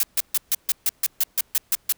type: noise bursts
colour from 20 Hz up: blue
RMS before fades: -20 dBFS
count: 12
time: 0-1.924 s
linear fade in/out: 2 ms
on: 32 ms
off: 140 ms
effects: pink hiss -61 dBFS RMS until 1.97 s